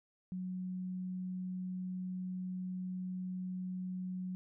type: tone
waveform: sine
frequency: 183.9 Hz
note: F#3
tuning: 10 cents flat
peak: -37 dBFS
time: 0.32-4.35 s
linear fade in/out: 0 ms
effects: none